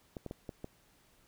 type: clicks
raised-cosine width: 2 ms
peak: -27 dBFS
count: 5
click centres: 0.168 / 0.263 / 0.311 / 0.492 / 0.644 s
effects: pink hiss -67 dBFS RMS until 1.27 s